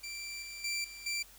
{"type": "tone with level steps", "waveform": "20% pulse", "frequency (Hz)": 2349, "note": "D7", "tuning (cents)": 0, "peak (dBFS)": [-35, -38, -28, -41, -28], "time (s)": [0.03, 1.23], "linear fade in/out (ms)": 10, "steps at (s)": [0.42, 0.64, 0.84, 1.06], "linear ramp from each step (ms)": 5, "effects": ["added 48 Hz sine -62 dBFS peak until 1.38 s", "white hiss -57 dBFS RMS until 1.38 s"]}